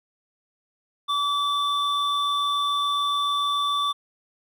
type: tone pair together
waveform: triangle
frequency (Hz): 1149 / 3534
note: D6 / A7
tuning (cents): -38 / +7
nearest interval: octave + perfect fifth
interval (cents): 1945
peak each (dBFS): -21 / -25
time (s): 1.08-3.93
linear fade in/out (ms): 20
effects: none